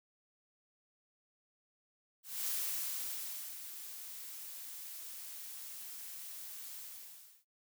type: noise with ADSR envelope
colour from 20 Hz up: blue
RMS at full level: -36 dBFS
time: 2.23-7.45 s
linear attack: 240 ms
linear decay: 1100 ms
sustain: -11 dB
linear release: 660 ms
effects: noise-tail reverb RT60 0.2 s tail -26 dB re dry